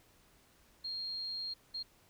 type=tone bursts at uneven times; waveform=sine; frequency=4230 Hz; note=C8; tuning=18 cents sharp; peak=-37 dBFS; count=2; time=0.84-1.54 / 1.74-1.83 s; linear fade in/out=10 ms; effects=pink hiss -66 dBFS RMS until 2.09 s